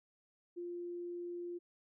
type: tone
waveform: sine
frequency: 349.2 Hz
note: F4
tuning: in tune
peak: -40 dBFS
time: 0.56-1.59 s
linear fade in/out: 20 ms
effects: none

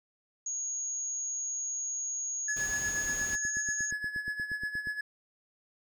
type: tone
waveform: sine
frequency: 6645 Hz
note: G#8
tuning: in tune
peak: -32 dBFS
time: 0.46-3.91 s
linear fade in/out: 5 ms
type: tone with tremolo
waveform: triangle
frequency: 1700 Hz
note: G#6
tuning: 40 cents sharp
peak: -28 dBFS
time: 2.48-5.01 s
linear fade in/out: 5 ms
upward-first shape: sine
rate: 8.4 Hz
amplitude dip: 70%
type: noise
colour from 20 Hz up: pink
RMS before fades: -43 dBFS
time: 2.56-3.36 s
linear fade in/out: 10 ms
type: click train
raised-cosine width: 3 ms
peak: -33 dBFS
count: 18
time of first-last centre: 2.86-4.872 s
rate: 8.45 Hz
effects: none

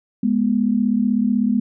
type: tone pair together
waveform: sine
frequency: 208.2 / 244.3 Hz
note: G#3 / B3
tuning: +5 / -19 cents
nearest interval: minor third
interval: 276 cents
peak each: -18 dBFS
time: 0.23-1.6 s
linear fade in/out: 5 ms
effects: none

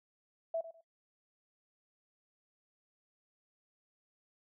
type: tone with echo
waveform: sine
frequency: 659.3 Hz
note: E5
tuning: in tune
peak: -31 dBFS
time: 0.54-0.61 s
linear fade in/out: 5 ms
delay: 100 ms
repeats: 2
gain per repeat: -13 dB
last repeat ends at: 0.81 s
effects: noise-tail reverb RT60 0.1 s tail -20 dB re dry

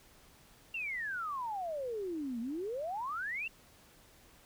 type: exponential two-way sweep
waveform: sine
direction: down then up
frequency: 2794 to 223.2 to 2794 Hz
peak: -35 dBFS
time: 0.74-3.48 s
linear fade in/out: 5 ms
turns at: 2.4 s
effects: pink hiss -61 dBFS RMS until 4.45 s

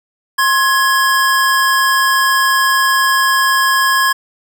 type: tone pair together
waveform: square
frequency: 1063.4 / 1674 Hz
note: C6 / G#6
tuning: +28 / +13 cents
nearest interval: minor sixth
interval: 785 cents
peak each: -14 dBFS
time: 0.38-4.13 s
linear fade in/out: 10 ms
effects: none

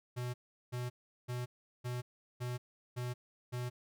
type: tone bursts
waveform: square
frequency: 123.47 Hz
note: B2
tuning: in tune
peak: -37 dBFS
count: 7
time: 0.16-3.7 s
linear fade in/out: 20 ms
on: 180 ms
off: 380 ms
effects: none

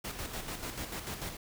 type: noise with tremolo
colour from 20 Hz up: pink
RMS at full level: -38 dBFS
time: 0.04-1.37 s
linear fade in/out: 10 ms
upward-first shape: square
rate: 6.8 Hz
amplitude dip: 50%
effects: none

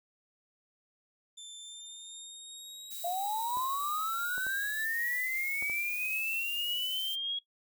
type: tone with pitch glide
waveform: 25% pulse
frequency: 3550 to 3871 Hz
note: A7 to B7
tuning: +15 to -35 cents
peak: -40 dBFS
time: 1.37-4.85 s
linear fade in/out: 10 ms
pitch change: +150 cents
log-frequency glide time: 1.59-3.11 s
type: noise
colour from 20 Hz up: violet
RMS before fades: -42 dBFS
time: 2.9-7.16 s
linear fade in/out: 20 ms
type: linear sweep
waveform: sine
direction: up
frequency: 679 to 3322 Hz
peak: -31 dBFS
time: 3.04-7.39 s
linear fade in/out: 5 ms
type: clicks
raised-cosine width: 1 ms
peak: -32 dBFS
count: 5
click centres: 3.571 / 4.38 / 4.467 / 5.625 / 5.698 s
effects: noise-tail reverb RT60 0.1 s tail -18 dB re dry

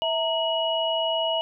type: tone cluster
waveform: sine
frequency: 652 / 920 / 2913 Hz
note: E5 / A#5 / F#7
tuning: -19 / -23 / -28 cents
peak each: -25 / -30 / -26 dBFS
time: 0.02-1.41 s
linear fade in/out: 0 ms
effects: none

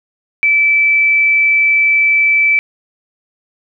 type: tone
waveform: sine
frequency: 2316 Hz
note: D7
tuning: 25 cents flat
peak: -8 dBFS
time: 0.43-2.59 s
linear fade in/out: 0 ms
effects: none

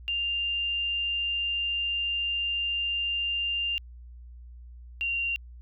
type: tone pair in turn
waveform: sine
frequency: 2794 / 2768 Hz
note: F7 / F7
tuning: 0 / -16 cents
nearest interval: unison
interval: 16 cents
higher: first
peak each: -26 / -26 dBFS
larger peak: neither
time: 0.08-3.78 / 5.01-5.36 s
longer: first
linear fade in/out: 0 ms
effects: added 60 Hz sine -43 dBFS peak until 5.61 s

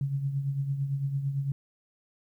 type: tone with tremolo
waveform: sine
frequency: 138.59 Hz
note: C#3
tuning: in tune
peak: -24 dBFS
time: 0.01-1.52 s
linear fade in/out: 2 ms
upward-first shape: triangle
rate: 8.9 Hz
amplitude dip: 65%
effects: 11-bit

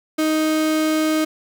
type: tone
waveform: 35% pulse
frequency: 312.2 Hz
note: D#4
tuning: 6 cents sharp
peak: -15 dBFS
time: 0.18-1.25 s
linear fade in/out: 10 ms
effects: none

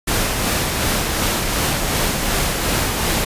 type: noise with tremolo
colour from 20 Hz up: pink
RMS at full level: -18 dBFS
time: 0.07-3.25 s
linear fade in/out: 10 ms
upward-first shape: sine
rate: 2.7 Hz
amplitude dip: 30%
effects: resampled to 32000 Hz

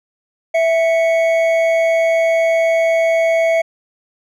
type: tone pair together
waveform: triangle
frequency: 659.3 / 2218 Hz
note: E5 / C#7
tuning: 0 / 0 cents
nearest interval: octave + major sixth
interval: 2100 cents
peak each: -10 / -20 dBFS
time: 0.54-3.62 s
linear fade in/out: 10 ms
effects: none

